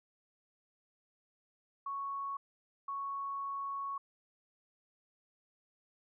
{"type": "tone bursts at uneven times", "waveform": "sine", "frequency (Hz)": 1108.7, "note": "C#6", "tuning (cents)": 0, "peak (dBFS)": -36, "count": 2, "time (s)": [[1.86, 2.37], [2.88, 3.98]], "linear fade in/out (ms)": 5, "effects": []}